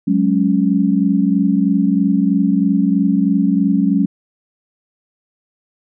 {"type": "chord", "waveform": "sine", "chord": "F# suspended second", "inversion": "none", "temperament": "just", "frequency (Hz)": [185, 208.1, 277.5], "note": ["F#3", "G#3", "C#4"], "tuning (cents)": [0, 4, 2], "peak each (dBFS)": -16, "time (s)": [0.07, 4.06], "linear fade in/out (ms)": 10, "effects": []}